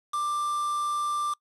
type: tone with quantisation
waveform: triangle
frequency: 1183 Hz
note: D6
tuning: 12 cents sharp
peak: -24 dBFS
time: 0.13-1.34 s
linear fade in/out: 10 ms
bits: 6
effects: noise-tail reverb RT60 0.1 s tail -24 dB re dry + low-pass 9000 Hz 12 dB/octave